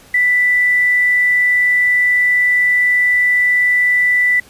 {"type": "tone with quantisation", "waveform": "sine", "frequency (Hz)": 1979, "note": "B6", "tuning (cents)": 3, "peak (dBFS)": -10, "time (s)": [0.14, 4.4], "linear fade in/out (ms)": 5, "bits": 6, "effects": ["pink hiss -44 dBFS RMS until 4.49 s", "resampled to 32000 Hz"]}